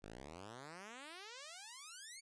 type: exponential sweep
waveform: 5% pulse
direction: up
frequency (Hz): 47.48 to 2287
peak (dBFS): -39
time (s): 0.02-2.21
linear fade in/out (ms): 20
effects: resampled to 22050 Hz